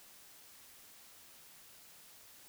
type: silence
effects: white hiss -58 dBFS RMS until 2.48 s